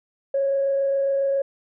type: tone with frequency modulation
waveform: sine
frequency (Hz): 550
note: C#5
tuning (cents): -14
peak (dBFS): -18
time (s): 0.34-1.42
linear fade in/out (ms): 5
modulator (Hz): 27.3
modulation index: 0.21
effects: tanh soft clip ceiling -14 dBFS